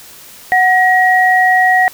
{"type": "tone pair together", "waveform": "sine", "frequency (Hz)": [740, 1900.6], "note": ["F#5", "A#6"], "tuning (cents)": [0, 33], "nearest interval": "octave + major third", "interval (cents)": 1633, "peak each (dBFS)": -10, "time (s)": [0.52, 1.88], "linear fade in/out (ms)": 0, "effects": ["white hiss -37 dBFS RMS until 1.93 s"]}